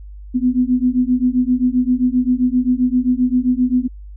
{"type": "beating tone pair", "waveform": "sine", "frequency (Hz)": [246.9, 254.5], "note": ["B3", "C4"], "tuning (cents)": [0, -48], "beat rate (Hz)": 7.6, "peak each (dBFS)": -16, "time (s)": [0.34, 3.88], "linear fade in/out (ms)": 20, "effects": ["added 50 Hz sine -32 dBFS peak until 4.16 s"]}